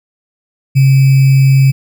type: tone with sample-and-hold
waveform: sine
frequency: 134.8 Hz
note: C#3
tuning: 48 cents flat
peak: -4 dBFS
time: 0.75-1.72 s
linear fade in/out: 20 ms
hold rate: 2450 Hz
effects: none